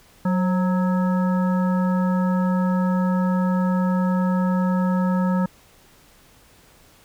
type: harmonic tone with a mistuned harmonic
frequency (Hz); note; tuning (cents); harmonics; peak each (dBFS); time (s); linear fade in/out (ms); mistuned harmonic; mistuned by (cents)
185; F#3; 0; 1 / 3 / 5 / 7 / 9; -18 / -29 / -30 / -33 / -38; 0.25-5.46; 5; 3; -63
effects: pink hiss -53 dBFS RMS until 7.04 s